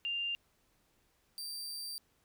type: tone pair in turn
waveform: sine / sawtooth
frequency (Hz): 2794 / 4688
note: F7 / D8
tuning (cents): 0 / -4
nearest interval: major sixth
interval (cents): 896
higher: second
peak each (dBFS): -33 / -37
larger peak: first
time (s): 0.05-0.35 / 1.38-1.98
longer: second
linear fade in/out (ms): 0
effects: pink hiss -73 dBFS RMS until 2.24 s